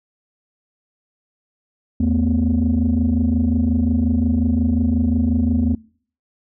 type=tone cluster; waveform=sine; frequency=80.5 / 224.6 / 250.2 Hz; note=E2 / A3 / B3; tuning=-41 / +36 / +23 cents; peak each=-18 dBFS; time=2-5.75 s; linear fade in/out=5 ms; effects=noise-tail reverb RT60 0.5 s tail -24 dB re dry + tanh soft clip ceiling -9 dBFS